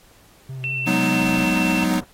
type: tone with vibrato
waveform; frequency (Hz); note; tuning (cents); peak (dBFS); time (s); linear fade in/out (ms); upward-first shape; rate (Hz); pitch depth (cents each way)
triangle; 130.81; C3; 0; -27; 0.49-1.44; 5; sine; 5.3; 31
type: tone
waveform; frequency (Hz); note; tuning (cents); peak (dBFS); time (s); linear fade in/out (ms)
sine; 2693; E7; +36; -23; 0.64-1.84; 0
type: chord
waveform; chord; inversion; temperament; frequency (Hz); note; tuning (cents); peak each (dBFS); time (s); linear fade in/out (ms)
square; G# minor seventh; third; equal; 185 / 207.7 / 246.9 / 311.1; F#3 / G#3 / B3 / D#4; 0 / 0 / 0 / 0; -23 / -28 / -24 / -24; 0.86-2.01; 20
type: low-pass noise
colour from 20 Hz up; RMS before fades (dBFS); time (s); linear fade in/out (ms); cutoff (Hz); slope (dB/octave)
pink; -38; 1.2-2.04; 0; 1400; 24
effects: pink hiss -53 dBFS RMS until 2.13 s + AAC 48 kbps